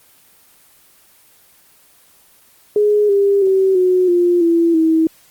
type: tone with pitch steps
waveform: sine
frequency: 417.3 / 399.6 / 382.7 / 366.4 / 350.9 / 336 / 321.8 Hz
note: G#4 / G4 / G4 / F#4 / F4 / E4 / E4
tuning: +8 / +33 / -42 / -17 / +8 / +33 / -42 cents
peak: -10 dBFS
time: 2.76-5.07 s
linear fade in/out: 2 ms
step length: 330 ms
effects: white hiss -50 dBFS RMS until 5.3 s + Opus 24 kbps